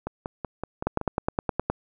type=two click trains; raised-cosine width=1 ms; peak=-16 / -9 dBFS; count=6 / 9; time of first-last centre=0.07-1.013 / 0.87-1.7 s; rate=5.3 / 9.64 Hz; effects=none